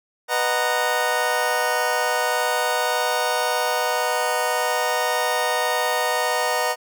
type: chord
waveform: 25% pulse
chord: B major seventh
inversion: none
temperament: just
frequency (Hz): 493.9 / 617.4 / 740.8 / 926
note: B4 / D#5 / F#5 / A#5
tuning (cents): 0 / -14 / +2 / -12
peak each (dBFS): -22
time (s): 0.28-6.76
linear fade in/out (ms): 50
effects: none